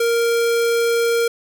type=tone; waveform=square; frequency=466.2 Hz; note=A#4; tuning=in tune; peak=-16 dBFS; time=0-1.28 s; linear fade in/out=5 ms; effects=none